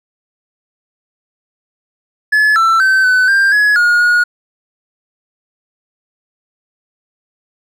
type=tone with pitch steps; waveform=triangle; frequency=1714 / 1336 / 1541 / 1507 / 1589 / 1685 / 1434 / 1444 Hz; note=A6 / E6 / G6 / F#6 / G6 / G#6 / F6 / F#6; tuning=-46 / +23 / -30 / +31 / +23 / +25 / +45 / -43 cents; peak=-6 dBFS; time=2.32-4.24 s; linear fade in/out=10 ms; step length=240 ms; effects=none